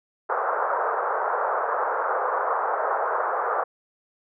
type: band-pass noise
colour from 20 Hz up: white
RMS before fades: -25 dBFS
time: 0.29-3.64 s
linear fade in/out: 10 ms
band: 440 to 1400 Hz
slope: 48 dB/octave
effects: none